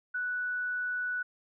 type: tone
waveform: sine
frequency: 1480 Hz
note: F#6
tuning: in tune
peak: -30 dBFS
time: 0.14-1.23 s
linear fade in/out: 10 ms
effects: none